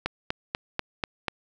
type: click train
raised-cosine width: 0.3 ms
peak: -10 dBFS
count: 6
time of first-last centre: 0.06-1.282 s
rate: 4.09 Hz
effects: none